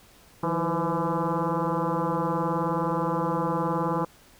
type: tone with frequency modulation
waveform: sine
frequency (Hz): 343.6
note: F4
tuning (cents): -28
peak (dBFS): -23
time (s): 0.43-4.05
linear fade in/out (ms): 5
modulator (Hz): 167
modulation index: 5.1
effects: pink hiss -55 dBFS RMS until 4.39 s